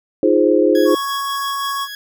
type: chord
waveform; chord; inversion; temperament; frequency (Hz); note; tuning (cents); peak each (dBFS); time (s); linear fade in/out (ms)
sine; F minor seventh; third; equal; 311.1 / 349.2 / 415.3 / 523.3; Eb4 / F4 / Ab4 / C5; 0 / 0 / 0 / 0; -16; 0.23-0.95; 2
type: tone with tremolo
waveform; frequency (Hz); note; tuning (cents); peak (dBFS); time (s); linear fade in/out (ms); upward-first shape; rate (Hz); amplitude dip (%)
20% pulse; 1666; G#6; +5; -21; 0.75-1.95; 2; triangle; 3.4; 45
type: tone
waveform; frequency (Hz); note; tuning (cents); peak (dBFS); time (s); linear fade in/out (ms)
square; 1108.7; C#6; 0; -21; 0.85-1.88; 50
effects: none